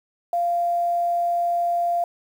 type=tone with quantisation; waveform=sine; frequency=693 Hz; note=F5; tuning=14 cents flat; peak=-19 dBFS; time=0.33-2.04 s; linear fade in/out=2 ms; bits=8; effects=none